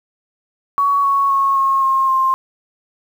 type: tone with pitch steps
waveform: sine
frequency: 1123 / 1109.5 / 1096.1 / 1082.9 / 1069.8 / 1056.9 Hz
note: C#6 / C#6 / C#6 / C#6 / C6 / C6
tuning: +22 / +1 / -20 / -41 / +38 / +17 cents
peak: -12 dBFS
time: 0.78-2.34 s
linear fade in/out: 0 ms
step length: 260 ms
effects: 7-bit